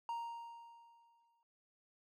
triangle tone with exponential decay, 932.3 Hz, A#5, in tune, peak -35 dBFS, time 0.09-1.43 s, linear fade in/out 1 ms, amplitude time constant 290 ms, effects none

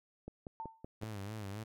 click train, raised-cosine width 2 ms, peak -31 dBFS, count 5, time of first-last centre 0.28-1.033 s, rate 5.31 Hz
sine tone with exponential decay, 896 Hz, A5, 31 cents sharp, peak -37 dBFS, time 0.6-0.85 s, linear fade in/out 0 ms, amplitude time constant 54 ms
sawtooth tone with vibrato, 103.83 Hz, G#2, in tune, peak -37 dBFS, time 1.01-1.64 s, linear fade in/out 10 ms, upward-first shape sine, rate 3.7 Hz, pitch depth 110 cents each way
effects none

